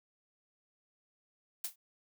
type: noise with exponential decay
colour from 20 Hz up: blue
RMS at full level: -32 dBFS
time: 1.64-1.76 s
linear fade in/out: 5 ms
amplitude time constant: 25 ms
effects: none